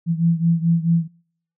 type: beating tone pair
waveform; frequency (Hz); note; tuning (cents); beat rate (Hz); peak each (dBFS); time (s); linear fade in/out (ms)
sine; 165.9 / 170.5; E3 / F3; +11 / -41; 4.6; -17 / -20; 0.06-1.08; 50
effects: noise-tail reverb RT60 0.6 s tail -25 dB re dry